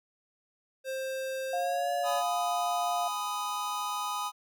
square tone with pitch glide, 528 to 569.2 Hz, C5 to C#5, +16 to +46 cents, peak -33 dBFS, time 0.84-2.23 s, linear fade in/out 50 ms, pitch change +130 cents, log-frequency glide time 1.49-1.91 s
sine tone, 705 Hz, F5, 16 cents sharp, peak -29 dBFS, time 1.53-3.08 s, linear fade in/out 5 ms
square chord, G# minor, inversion none, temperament just, 830.6 / 996.7 / 1245.9 Hz, G#5 / B5 / D#6, 0 / +16 / +2 cents, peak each -38 / -37 / -35 dBFS, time 2.03-4.32 s, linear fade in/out 50 ms
effects none

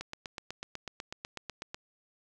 click train, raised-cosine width 0.2 ms, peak -21 dBFS, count 15, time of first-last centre 0.01-1.745 s, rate 8.07 Hz, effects none

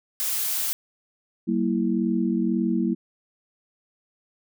blue noise, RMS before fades -26 dBFS, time 0.2-0.73 s, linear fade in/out 0 ms
sine chord, E diminished, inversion first, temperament equal with one note detuned, 191.19 / 233.1 / 329.6 Hz, G3 / Bb3 / E4, -43 / 0 / 0 cents, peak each -25 / -24 / -26 dBFS, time 1.47-2.95 s, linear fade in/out 20 ms
effects none

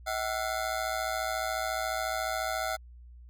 25% pulse ring-modulated tone, 698.5 Hz, F5, in tune, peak -23 dBFS, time 0.06-2.77 s, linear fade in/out 20 ms, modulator 57.1 Hz, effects added 60 Hz sine -47 dBFS peak until 3.29 s

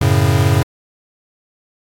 square chord, F# minor, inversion none, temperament equal, 92.5 / 110 / 138.59 Hz, F#2 / A2 / C#3, 0 / 0 / 0 cents, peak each -16 dBFS, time 0.01-0.63 s, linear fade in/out 5 ms, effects AAC 64 kbps

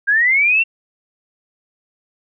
sine linear sweep, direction up, 1587 to 2746 Hz, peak -11 dBFS, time 0.07-0.64 s, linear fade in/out 20 ms, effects none

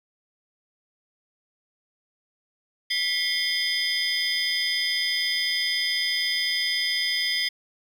triangle tone cluster, 1977 / 2143 / 3176 / 3494 / 4993 Hz, B6 / C7 / G7 / A7 / D#8, +1 / +41 / +22 / -13 / +5 cents, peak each -29 / -28 / -28 / -29 / -25 dBFS, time 2.9-7.49 s, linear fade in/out 10 ms, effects tanh soft clip ceiling -14 dBFS + 9-bit

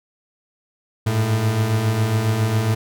40% pulse beating tone pair, 103.83 / 111.13 Hz, G#2 / A2, 0 / +18 cents, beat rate 7.3 Hz, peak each -24 / -17 dBFS, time 1.06-2.75 s, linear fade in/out 10 ms, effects none

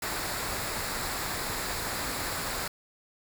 pink noise with comb filter, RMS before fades -33 dBFS, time 0.02-2.68 s, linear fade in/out 5 ms, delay 0.33 ms, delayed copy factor -0.5, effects none

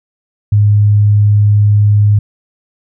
sine tone, 103.83 Hz, G#2, in tune, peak -5 dBFS, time 0.52-2.19 s, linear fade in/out 5 ms, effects none

